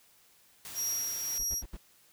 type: noise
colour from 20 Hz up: white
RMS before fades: -44 dBFS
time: 0.65-1.38 s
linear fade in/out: 0 ms
type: tone with tremolo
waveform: 35% pulse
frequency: 5680 Hz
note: F8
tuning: 28 cents sharp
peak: -27 dBFS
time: 0.74-1.63 s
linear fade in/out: 50 ms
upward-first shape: triangle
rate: 1.7 Hz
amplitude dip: 45%
type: noise bursts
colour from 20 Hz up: brown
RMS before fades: -41 dBFS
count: 4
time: 1.39-1.773 s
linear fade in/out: 10 ms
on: 47 ms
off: 65 ms
effects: white hiss -63 dBFS RMS until 2.12 s